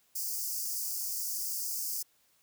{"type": "high-pass noise", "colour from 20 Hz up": "white", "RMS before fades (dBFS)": -35, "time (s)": [0.15, 2.03], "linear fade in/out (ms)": 10, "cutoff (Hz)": 4700, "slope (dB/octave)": 96, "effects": ["white hiss -69 dBFS RMS until 2.42 s"]}